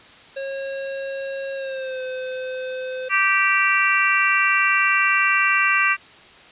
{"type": "tone with pitch glide", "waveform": "square", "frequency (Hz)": [544, 514.1], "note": ["C#5", "C5"], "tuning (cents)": [-33, -31], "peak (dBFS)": -27, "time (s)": [0.36, 3.09], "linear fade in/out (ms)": 10, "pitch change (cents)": -98, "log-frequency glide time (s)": [1.55, 2.02]}
{"type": "harmonic tone", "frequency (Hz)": 390, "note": "G4", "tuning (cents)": -9, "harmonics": [3, 4, 5, 6, 7], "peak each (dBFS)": [-22, -22, -22, -22, -22], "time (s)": [3.09, 5.97], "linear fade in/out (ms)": 50}
{"effects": ["white hiss -46 dBFS RMS until 6.51 s", "resampled to 8000 Hz"]}